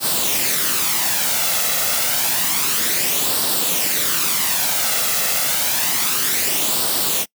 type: noise with flanger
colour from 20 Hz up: white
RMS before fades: -19 dBFS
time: 0-7.26 s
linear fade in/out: 50 ms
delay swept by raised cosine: 0.22 to 1.52 ms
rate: 0.29 Hz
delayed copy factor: +0.5
effects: noise-tail reverb RT60 0.1 s tail -24 dB re dry + high-pass 150 Hz 12 dB/octave